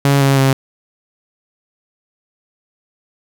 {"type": "tone with pitch steps", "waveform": "sawtooth", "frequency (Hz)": [139.9, 137.26, 134.67], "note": ["C#3", "C#3", "C#3"], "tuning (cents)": [16, -17, -50], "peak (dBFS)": -6, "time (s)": [0.05, 0.53], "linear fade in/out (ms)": 2, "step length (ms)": 160, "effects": []}